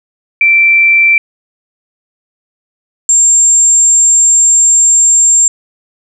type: tone pair in turn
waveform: sine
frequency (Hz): 2343 / 7400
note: D7 / A#8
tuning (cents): -5 / -14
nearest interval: octave + minor sixth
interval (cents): 1991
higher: second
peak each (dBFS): -4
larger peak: neither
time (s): 0.41-1.18 / 3.09-5.48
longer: second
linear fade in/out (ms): 2
effects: none